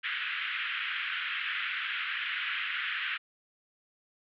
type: band-pass noise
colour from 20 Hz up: pink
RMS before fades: -34 dBFS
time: 0.03-3.18 s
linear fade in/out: 20 ms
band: 1400 to 3200 Hz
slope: 48 dB/octave
effects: none